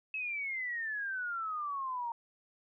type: exponential sweep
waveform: sine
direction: down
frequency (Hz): 2602 to 921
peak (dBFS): -34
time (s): 0.14-2.12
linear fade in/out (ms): 2
effects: none